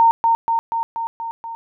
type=tone with echo; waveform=sine; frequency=917 Hz; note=A#5; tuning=29 cents flat; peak=-9 dBFS; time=0-0.11 s; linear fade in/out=0 ms; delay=240 ms; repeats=6; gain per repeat=-3 dB; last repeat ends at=1.55 s; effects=none